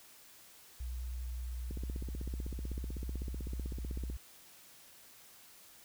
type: tone with vibrato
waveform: sine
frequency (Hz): 61.2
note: B1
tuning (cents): -15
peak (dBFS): -37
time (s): 0.8-4.17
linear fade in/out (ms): 5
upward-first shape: sine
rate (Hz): 0.94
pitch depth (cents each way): 9
type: click train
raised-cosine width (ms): 3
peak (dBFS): -30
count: 39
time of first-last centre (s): 1.71-4.1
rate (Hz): 15.9
effects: white hiss -58 dBFS RMS until 5.84 s